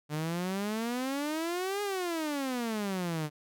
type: exponential two-way sweep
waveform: sawtooth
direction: up then down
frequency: 147.2 to 415.3 to 147.2 Hz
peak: -27 dBFS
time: 0.09-3.3 s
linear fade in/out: 50 ms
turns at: 1.82 s
effects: none